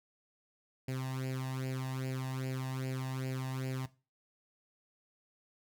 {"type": "tone with flanger", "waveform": "sawtooth", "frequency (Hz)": 130.81, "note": "C3", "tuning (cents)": 0, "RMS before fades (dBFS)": -37, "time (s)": [0.88, 3.86], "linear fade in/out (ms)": 5, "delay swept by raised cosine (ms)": [0.41, 1.12], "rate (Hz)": 2.5, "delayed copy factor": 0.75, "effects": ["noise-tail reverb RT60 0.3 s tail -17 dB re dry"]}